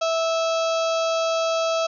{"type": "harmonic tone", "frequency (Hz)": 655, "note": "E5", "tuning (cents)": -11, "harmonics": [1, 2, 4, 5, 6, 7, 8, 9, 10], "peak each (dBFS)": [-21, -27, -33, -35, -37, -38, -39, -40, -41], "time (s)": [0.01, 1.87], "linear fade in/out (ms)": 10, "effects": []}